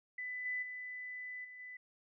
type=tone with level steps; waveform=sine; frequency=1998 Hz; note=B6; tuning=20 cents sharp; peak=-39 / -35 / -42 / -49 / -46 dBFS; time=0.18-1.77 s; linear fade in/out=5 ms; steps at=0.45 / 0.62 / 1.44 / 1.59 s; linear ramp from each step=10 ms; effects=none